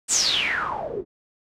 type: noise with low-pass filter sweep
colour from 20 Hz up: white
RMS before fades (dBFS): -24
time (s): 0.08-1.05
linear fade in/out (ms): 50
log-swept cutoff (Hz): 8400 to 320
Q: 9.5
effects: none